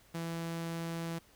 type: tone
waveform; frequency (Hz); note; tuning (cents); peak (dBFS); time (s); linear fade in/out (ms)
sawtooth; 166.5; E3; +18; -32; 0.14-1.19; 10
effects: pink hiss -63 dBFS RMS until 1.35 s